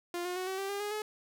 sawtooth tone with pitch steps, 349.2 / 359.2 / 369.5 / 380.1 / 391.1 / 402.3 / 413.8 / 425.7 Hz, F4 / F4 / F#4 / F#4 / G4 / G4 / G#4 / G#4, 0 / +49 / -2 / +47 / -4 / +45 / -6 / +43 cents, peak -30 dBFS, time 0.14-1.02 s, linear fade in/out 2 ms, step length 110 ms, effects none

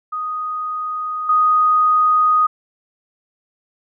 sine tone with level steps, 1244.5 Hz, D#6, in tune, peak -21 / -11 dBFS, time 0.12-2.47 s, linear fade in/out 10 ms, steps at 1.29 s, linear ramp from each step 5 ms, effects none

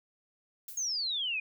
violet noise with exponential decay, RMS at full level -40 dBFS, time 0.68-0.99 s, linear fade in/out 2 ms, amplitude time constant 66 ms
sine exponential sweep, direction down, 6645 to 2421 Hz, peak -30 dBFS, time 0.77-1.4 s, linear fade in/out 5 ms
effects none

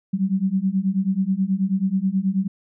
sine beating tone pair, 186.5 / 195.8 Hz, F#3 / G3, +14 / -2 cents, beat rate 9.3 Hz, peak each -22 / -21 dBFS, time 0.13-2.48 s, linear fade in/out 10 ms, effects none

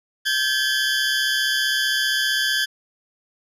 20% pulse tone pair together, 1568 / 1703.3 Hz, G6 / G#6, 0 / +43 cents, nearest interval minor second, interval 143 cents, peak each -17 dBFS, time 0.25-2.66 s, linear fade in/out 20 ms, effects low-pass 11000 Hz 12 dB/octave

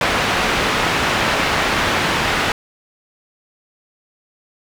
white low-pass noise, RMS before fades -18 dBFS, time 0.01-2.52 s, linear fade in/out 2 ms, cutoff 2300 Hz, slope 12 dB/octave, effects none

